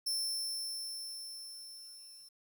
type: tone with level ramp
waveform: sawtooth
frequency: 5350 Hz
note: E8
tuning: 25 cents sharp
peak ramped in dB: -29 to -50 dBFS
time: 0.06-2.29 s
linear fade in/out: 10 ms
effects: 11-bit